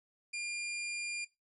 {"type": "tone", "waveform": "sawtooth", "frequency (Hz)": 2400, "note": "D7", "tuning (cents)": 37, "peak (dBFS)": -33, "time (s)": [0.33, 1.25], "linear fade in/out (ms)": 10, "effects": ["noise-tail reverb RT60 0.2 s tail -17 dB re dry", "resampled to 24000 Hz"]}